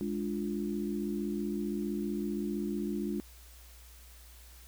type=chord; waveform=sine; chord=D diminished; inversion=second; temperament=equal; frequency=207.7 / 293.7 / 349.2 Hz; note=Ab3 / D4 / F4; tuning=0 / 0 / 0 cents; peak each=-34 / -37 / -37 dBFS; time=0.01-3.2 s; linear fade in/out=0 ms; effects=added 60 Hz sine -52 dBFS peak until 4.67 s + white hiss -57 dBFS RMS until 4.67 s